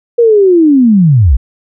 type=linear sweep; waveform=sine; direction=down; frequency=482.2 to 50.7 Hz; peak=-3 dBFS; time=0.18-1.37 s; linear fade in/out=10 ms; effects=none